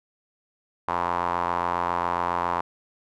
sawtooth tone with band-pass filter, 87.3 Hz, F2, in tune, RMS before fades -26 dBFS, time 0.88-2.61 s, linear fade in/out 5 ms, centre 990 Hz, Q 4.1, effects none

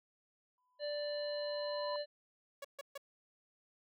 sine tone with exponential growth, 999 Hz, B5, 20 cents sharp, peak -39 dBFS, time 0.58-1.96 s, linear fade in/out 1 ms, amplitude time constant 300 ms
harmonic tone, 587.3 Hz, D5, in tune, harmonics 1 / 3 / 5 / 7, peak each -37 / -50 / -54 / -45 dBFS, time 0.79-2.06 s, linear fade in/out 50 ms
sawtooth tone bursts, 561 Hz, C#5, 21 cents sharp, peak -39 dBFS, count 3, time 2.62-2.978 s, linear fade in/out 5 ms, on 26 ms, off 140 ms
effects none

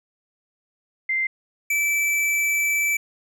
sine / square tone pair in turn, 2086 / 2317 Hz, C7 / D7, -6 / -24 cents, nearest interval major second, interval 182 cents, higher second, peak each -20 dBFS, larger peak neither, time 1.09-1.27 / 1.7-2.97 s, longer second, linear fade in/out 5 ms, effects none

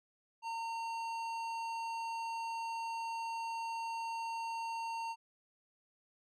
triangle tone with tanh clipping, 914 Hz, A#5, 34 cents flat, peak -39 dBFS, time 0.42-5.16 s, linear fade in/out 50 ms, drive 18 dB, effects none

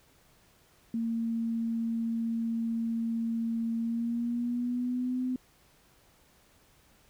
sine tone with pitch glide, 228.9 to 254 Hz, A#3 to B3, -31 to +49 cents, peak -28 dBFS, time 0.94-5.36 s, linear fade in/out 2 ms, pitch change +180 cents, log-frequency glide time 3.78-5.23 s, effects pink hiss -63 dBFS RMS until 7.09 s

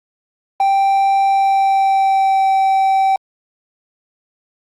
triangle tone with pitch glide, 784 to 772.8 Hz, G5 to G5, 0 to -25 cents, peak -9 dBFS, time 0.6-3.16 s, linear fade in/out 2 ms, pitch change -25 cents, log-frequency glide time 1.24-2.49 s, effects Opus 32 kbps

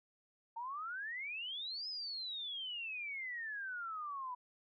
sine exponential two-way sweep, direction up then down, 896 to 5160 to 977 Hz, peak -40 dBFS, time 0.56-4.35 s, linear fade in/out 10 ms, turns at 1.88 s, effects none

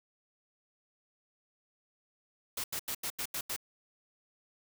white noise bursts, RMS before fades -36 dBFS, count 7, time 2.57-3.564 s, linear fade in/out 5 ms, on 70 ms, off 84 ms, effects none

